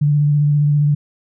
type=tone with vibrato; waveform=sine; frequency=146.8 Hz; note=D3; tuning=in tune; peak=-11 dBFS; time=0.01-0.95 s; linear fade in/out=10 ms; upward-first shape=square; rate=15 Hz; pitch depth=17 cents each way; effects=none